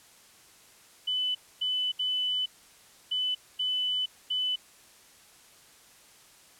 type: tone bursts at uneven times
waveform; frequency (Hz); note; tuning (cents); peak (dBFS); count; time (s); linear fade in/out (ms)
sine; 3001; F#7; +24; -26; 6; 1.07-1.35 / 1.61-1.92 / 1.99-2.46 / 3.11-3.35 / 3.59-4.06 / 4.3-4.56; 10
effects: white hiss -56 dBFS RMS until 6.59 s + low-pass 11000 Hz 12 dB/octave